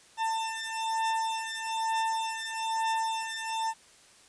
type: beating tone pair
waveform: 40% pulse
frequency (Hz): 894 / 895.1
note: A5 / A5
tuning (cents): +27 / +29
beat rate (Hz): 1.1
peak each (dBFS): -31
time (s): 0.17-3.74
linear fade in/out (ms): 50
effects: white hiss -57 dBFS RMS until 4.28 s + resampled to 22050 Hz